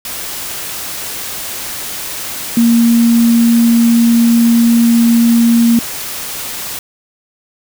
sine tone in noise, 233.1 Hz, A#3, in tune, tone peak -6 dBFS, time 2.57-5.79 s, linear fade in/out 2 ms, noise white, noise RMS -23 dBFS, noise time 0.05-6.79 s, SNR +14 dB, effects none

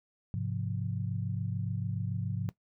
sine chord, F minor, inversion first, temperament equal, 103.83 / 130.81 / 174.61 Hz, Ab2 / C3 / F3, 0 / 0 / 0 cents, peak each -34 / -36 / -37 dBFS, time 0.34-2.49 s, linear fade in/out 0 ms, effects noise-tail reverb RT60 0.1 s tail -17 dB re dry

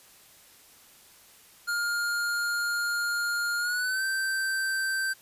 square tone with pitch glide, 1412 to 1557.7 Hz, F6 to G6, +19 to -11 cents, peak -27 dBFS, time 1.67-5.14 s, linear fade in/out 20 ms, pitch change +170 cents, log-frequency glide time 3.58-4.04 s, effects white hiss -55 dBFS RMS until 5.21 s + resampled to 32000 Hz

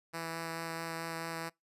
5% pulse tone with vibrato, 164.81 Hz, E3, in tune, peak -26 dBFS, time 0.13-1.5 s, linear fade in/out 20 ms, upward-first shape sine, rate 4.6 Hz, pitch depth 9 cents each way, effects noise-tail reverb RT60 0.2 s tail -26 dB re dry + resampled to 32000 Hz

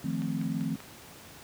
sine chord, F dominant seventh, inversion third, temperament equal, 155.56 / 174.61 / 220 / 261.6 Hz, Eb3 / F3 / A3 / C4, 0 / 0 / 0 / 0 cents, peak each -34 dBFS, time 0.04-0.76 s, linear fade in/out 5 ms
click train, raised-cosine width 0.3 ms, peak -30 dBFS, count 4, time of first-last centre 0.22-0.804 s, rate 5.14 Hz
effects pink hiss -49 dBFS RMS until 1.43 s + high-pass 80 Hz 12 dB/octave

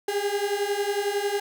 35% pulse beating tone pair, 400 / 411 Hz, G4 / G#4, +35 / -18 cents, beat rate 11 Hz, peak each -26 / -25 dBFS, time 0.08-1.4 s, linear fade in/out 5 ms, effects none

